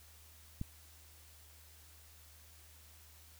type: click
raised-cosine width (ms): 5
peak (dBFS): -26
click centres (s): 0.614
effects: added 77 Hz sine -60 dBFS peak until 3.39 s + white hiss -61 dBFS RMS until 3.39 s